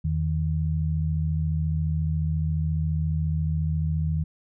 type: tone pair together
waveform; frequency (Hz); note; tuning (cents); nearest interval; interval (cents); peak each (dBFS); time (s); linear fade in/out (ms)
sine; 82.41 / 156.74; E2 / D#3; 0 / +13; major seventh; 1113; -25; 0.04-4.24; 10
effects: none